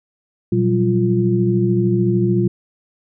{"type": "tone cluster", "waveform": "sine", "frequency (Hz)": [120.5, 177.4, 190.8, 349], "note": ["B2", "F3", "G3", "F4"], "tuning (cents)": [-42, 27, -47, -1], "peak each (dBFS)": [-18, -25, -18, -18], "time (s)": [0.52, 2.48], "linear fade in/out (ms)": 5, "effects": []}